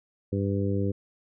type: harmonic tone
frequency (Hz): 99.1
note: G2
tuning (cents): +19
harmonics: 1 / 2 / 3 / 4 / 5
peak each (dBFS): -27 / -30 / -32 / -33 / -34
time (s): 0.32-0.92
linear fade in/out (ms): 10
effects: none